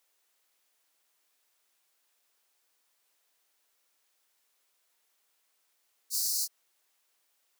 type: high-pass noise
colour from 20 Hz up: pink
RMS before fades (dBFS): -30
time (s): 6.1-6.48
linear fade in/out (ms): 50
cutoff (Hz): 4300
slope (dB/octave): 96
effects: white hiss -74 dBFS RMS until 7.59 s + high-pass 400 Hz 12 dB/octave